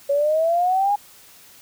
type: exponential sweep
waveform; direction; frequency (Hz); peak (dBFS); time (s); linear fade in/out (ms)
sine; up; 556 to 830.6; -16; 0.09-0.96; 10
effects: white hiss -48 dBFS RMS until 1.61 s